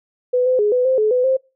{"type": "tone with pitch steps", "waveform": "sine", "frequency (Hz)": [498.3, 510, 417.2, 499.1, 521, 429.4, 501, 526], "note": ["B4", "C5", "G#4", "B4", "C5", "A4", "B4", "C5"], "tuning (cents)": [15, -44, 8, 18, -7, -42, 25, 9], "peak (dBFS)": -13, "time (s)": [0.33, 1.37], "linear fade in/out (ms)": 10, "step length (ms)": 130, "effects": ["noise-tail reverb RT60 0.3 s tail -26 dB re dry"]}